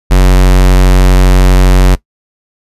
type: tone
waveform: square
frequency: 46.25 Hz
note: F#1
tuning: in tune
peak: -3 dBFS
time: 0.1-1.96 s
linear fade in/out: 20 ms
effects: noise-tail reverb RT60 0.1 s tail -19 dB re dry + resampled to 32000 Hz